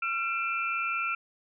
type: tone cluster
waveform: sine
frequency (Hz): 1365 / 2379 / 2654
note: F6 / D7 / E7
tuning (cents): -40 / +22 / +11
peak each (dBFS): -30 / -33 / -34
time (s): 0.02-1.15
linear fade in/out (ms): 5
effects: none